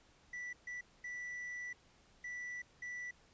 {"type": "tone bursts at uneven times", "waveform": "triangle", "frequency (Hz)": 1965, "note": "B6", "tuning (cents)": -9, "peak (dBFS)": -40, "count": 5, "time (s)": [[0.33, 0.53], [0.67, 0.81], [1.04, 1.73], [2.24, 2.62], [2.82, 3.11]], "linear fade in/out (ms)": 5, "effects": ["pink hiss -67 dBFS RMS until 3.33 s", "resampled to 16000 Hz"]}